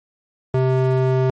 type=tone with band-pass filter; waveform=square; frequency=130 Hz; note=C3; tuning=11 cents flat; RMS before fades=-17 dBFS; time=0.54-1.3 s; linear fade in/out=2 ms; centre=360 Hz; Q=0.8; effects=MP3 48 kbps